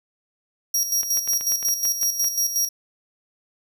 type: tone with tremolo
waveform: sawtooth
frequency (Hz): 5660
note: F8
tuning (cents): +22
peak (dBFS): -16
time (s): 0.74-2.69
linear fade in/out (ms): 5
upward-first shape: square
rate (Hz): 5.5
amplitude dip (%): 60
type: clicks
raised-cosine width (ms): 0.3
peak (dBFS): -21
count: 11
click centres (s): 1.032 / 1.173 / 1.276 / 1.334 / 1.41 / 1.521 / 1.628 / 1.686 / 1.853 / 2.031 / 2.244
effects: none